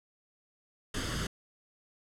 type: noise with comb filter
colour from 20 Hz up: pink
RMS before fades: -34 dBFS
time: 0.94-1.27 s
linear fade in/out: 5 ms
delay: 0.62 ms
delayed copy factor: +0.65
effects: low-pass 8000 Hz 12 dB/octave